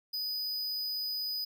square tone, 4978 Hz, D#8, in tune, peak -33 dBFS, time 0.13-1.45 s, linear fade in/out 10 ms, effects none

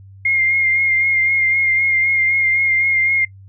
sine tone with vibrato, 2126 Hz, C7, 27 cents sharp, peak -13 dBFS, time 0.25-3.25 s, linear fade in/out 5 ms, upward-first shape sine, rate 3.9 Hz, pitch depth 27 cents each way, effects noise-tail reverb RT60 0.1 s tail -20 dB re dry + added 97 Hz sine -38 dBFS peak until 3.48 s

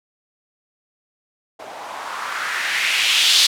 violet noise with low-pass filter sweep, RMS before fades -20 dBFS, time 1.59-3.47 s, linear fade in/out 10 ms, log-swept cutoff 640 to 4100 Hz, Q 2.5, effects none

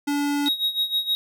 square tone, 287.8 Hz, D4, 35 cents flat, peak -22 dBFS, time 0.07-0.49 s, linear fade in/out 10 ms
triangle tone with tremolo, 3788 Hz, A#7, 27 cents sharp, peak -17 dBFS, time 0.46-1.15 s, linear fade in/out 0 ms, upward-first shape sine, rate 6.4 Hz, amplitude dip 80%
effects none

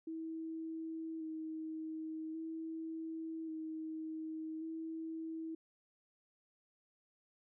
sine tone with vibrato, 320 Hz, D#4, 49 cents sharp, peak -40 dBFS, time 0.07-5.55 s, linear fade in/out 5 ms, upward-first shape square, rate 0.44 Hz, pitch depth 17 cents each way, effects none

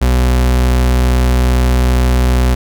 40% pulse tone, 62.4 Hz, B1, 19 cents sharp, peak -8 dBFS, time 0.01-2.55 s, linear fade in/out 10 ms, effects none

